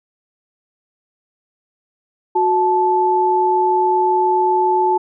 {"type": "tone pair together", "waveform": "sine", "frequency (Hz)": [366.9, 872.6], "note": ["F#4", "A5"], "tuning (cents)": [-15, -15], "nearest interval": "octave + minor third", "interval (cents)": 1500, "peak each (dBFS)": [-17, -14], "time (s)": [2.35, 4.98], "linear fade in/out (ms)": 10, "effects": []}